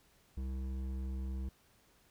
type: tone with hard clipping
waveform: triangle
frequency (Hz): 65.41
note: C2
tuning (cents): 0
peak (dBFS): -38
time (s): 0.37-1.49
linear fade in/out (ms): 5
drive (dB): 14
effects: pink hiss -68 dBFS RMS until 2.1 s